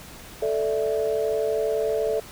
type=chord; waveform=sine; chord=A suspended fourth; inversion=none; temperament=equal; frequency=440 / 587.3 / 659.3 Hz; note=A4 / D5 / E5; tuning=0 / 0 / 0 cents; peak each=-23 / -27 / -28 dBFS; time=0.42-2.2 s; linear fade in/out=5 ms; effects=tanh soft clip ceiling -12 dBFS + pink hiss -43 dBFS RMS until 2.31 s